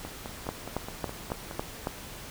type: two click trains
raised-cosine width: 1 ms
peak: -15 / -23 dBFS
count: 6 / 8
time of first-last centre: 0.49-1.871 / 0.05-1.511 s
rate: 3.62 / 4.79 Hz
effects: pink hiss -43 dBFS RMS until 2.3 s